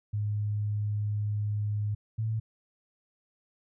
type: tone pair in turn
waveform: sine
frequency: 104.5 / 110.71 Hz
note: G#2 / A2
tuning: +11 / +11 cents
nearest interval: minor second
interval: 100 cents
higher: second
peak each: -27 dBFS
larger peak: neither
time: 0.13-1.95 / 2.18-2.4 s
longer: first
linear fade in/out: 10 ms
effects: none